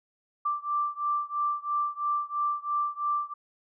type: beating tone pair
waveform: sine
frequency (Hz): 1174.7 / 1177.7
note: D6 / D6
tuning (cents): 0 / +4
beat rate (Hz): 3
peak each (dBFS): -29 / -30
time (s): 0.45-3.34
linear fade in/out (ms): 10
effects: none